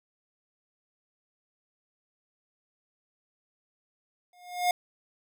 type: tone with exponential growth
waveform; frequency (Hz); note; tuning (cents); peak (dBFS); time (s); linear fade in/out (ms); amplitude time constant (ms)
square; 715; F5; +41; -20; 4.33-4.71; 2; 82
effects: none